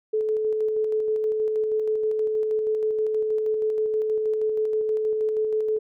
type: tone with tremolo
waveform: sine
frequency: 433.1 Hz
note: A4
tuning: 27 cents flat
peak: -20 dBFS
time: 0.13-5.79 s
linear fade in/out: 10 ms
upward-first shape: square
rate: 6.3 Hz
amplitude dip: 25%
effects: none